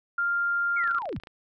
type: tone with pitch glide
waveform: sine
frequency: 1397 to 1384.1 Hz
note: F6 to F6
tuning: 0 to -16 cents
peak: -23 dBFS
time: 0.18-0.99 s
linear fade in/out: 5 ms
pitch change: -16 cents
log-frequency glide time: 0.78-0.85 s
type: linear sweep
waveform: sine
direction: down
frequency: 2293 to 34.65 Hz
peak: -30 dBFS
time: 0.76-1.19 s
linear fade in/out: 10 ms
type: click train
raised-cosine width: 0.3 ms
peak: -28 dBFS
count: 13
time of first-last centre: 0.84-1.272 s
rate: 27.8 Hz
effects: none

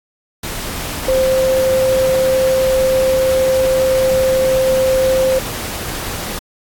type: tone in noise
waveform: sine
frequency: 523.3 Hz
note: C5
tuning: in tune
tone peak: -11 dBFS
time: 1.08-5.39 s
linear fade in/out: 5 ms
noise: pink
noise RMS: -24 dBFS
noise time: 0.43-6.39 s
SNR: +10 dB
effects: AAC 64 kbps

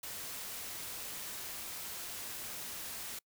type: noise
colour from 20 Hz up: white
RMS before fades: -43 dBFS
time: 0.03-3.19 s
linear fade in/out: 5 ms
effects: noise-tail reverb RT60 0.1 s tail -26 dB re dry

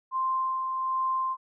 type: tone with tremolo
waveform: sine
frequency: 1046.5 Hz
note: C6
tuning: in tune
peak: -24 dBFS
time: 0.11-1.37 s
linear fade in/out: 50 ms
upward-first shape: sine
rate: 1.3 Hz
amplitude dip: 35%
effects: none

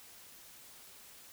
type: silence
effects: white hiss -55 dBFS RMS until 1.32 s

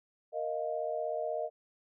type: chord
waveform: sine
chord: Bb suspended fourth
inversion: none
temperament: equal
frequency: 466.2 / 622.3 / 698.5 Hz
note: Bb4 / Eb5 / F5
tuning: 0 / 0 / 0 cents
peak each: -38 / -34 / -38 dBFS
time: 0.32-1.5 s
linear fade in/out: 50 ms
effects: none

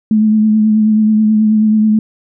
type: tone with vibrato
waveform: sine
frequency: 215.6 Hz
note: A3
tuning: 35 cents flat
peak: -7 dBFS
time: 0.11-1.99 s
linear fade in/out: 2 ms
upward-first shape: triangle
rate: 9.3 Hz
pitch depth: 31 cents each way
effects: none

